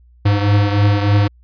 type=beating tone pair; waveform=square; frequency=101.6 / 104.9 Hz; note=G#2 / G#2; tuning=-38 / +18 cents; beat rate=3.3 Hz; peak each=-13 / -19 dBFS; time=0.25-1.28 s; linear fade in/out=10 ms; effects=added 60 Hz sine -45 dBFS peak until 1.43 s + resampled to 11025 Hz